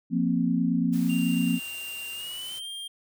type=chord; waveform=sine; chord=F suspended fourth; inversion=none; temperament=just; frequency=174.61 / 232.8 / 261.9 Hz; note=F3 / Bb3 / C4; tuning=0 / -2 / +2 cents; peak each=-26 dBFS; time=0.1-1.6 s; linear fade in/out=50 ms
type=noise; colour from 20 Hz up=white; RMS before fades=-45 dBFS; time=0.92-2.6 s; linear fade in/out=20 ms
type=tone with pitch glide; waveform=square; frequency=2785 to 3199 Hz; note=F7 to G7; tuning=-5 to +34 cents; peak=-35 dBFS; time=1.09-2.88 s; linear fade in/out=10 ms; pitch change=+239 cents; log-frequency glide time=2.13-2.68 s
effects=none